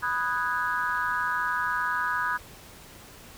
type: chord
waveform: sine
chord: G# minor seventh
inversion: first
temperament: equal with one note detuned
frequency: 987.8 / 1244.5 / 1480 / 1650.7 Hz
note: B5 / D#6 / F#6 / G#6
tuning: 0 / 0 / 0 / -11 cents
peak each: -30 dBFS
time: 0.02-2.38 s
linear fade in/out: 20 ms
effects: tanh soft clip ceiling -15 dBFS + pink hiss -48 dBFS RMS until 3.37 s